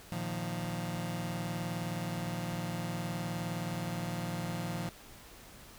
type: chord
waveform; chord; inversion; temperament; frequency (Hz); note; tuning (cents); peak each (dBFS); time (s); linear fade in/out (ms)
sawtooth; Bb suspended fourth; none; just; 116.54 / 155.39 / 174.81; Bb2 / Eb3 / F3; 0 / -2 / +2; -36 / -36 / -33; 0.12-4.89; 0
effects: pink hiss -53 dBFS RMS until 5.78 s